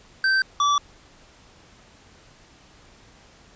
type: tone pair in turn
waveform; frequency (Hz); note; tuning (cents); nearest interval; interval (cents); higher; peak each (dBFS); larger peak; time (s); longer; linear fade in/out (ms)
square; 1553 / 1155.9; G6 / D6; -17 / -28; perfect fourth; 511; first; -18 / -18; neither; 0.24-0.42 / 0.6-0.78; neither; 2
effects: pink hiss -52 dBFS RMS until 3.55 s + resampled to 16000 Hz